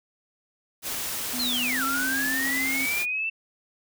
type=noise; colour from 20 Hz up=white; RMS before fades=-31 dBFS; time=0.82-3.06 s; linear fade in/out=50 ms
type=tone with pitch glide; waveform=triangle; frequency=246.9 to 267.7 Hz; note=B3 to C4; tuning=0 to +40 cents; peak=-30 dBFS; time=1.33-2.86 s; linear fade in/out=10 ms; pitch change=+140 cents; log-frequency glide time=1.65-1.85 s
type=linear two-way sweep; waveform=sine; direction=down then up; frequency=4318 to 1318.5 to 2685 Hz; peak=-25 dBFS; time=1.39-3.3 s; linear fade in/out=10 ms; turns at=1.84 s
effects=none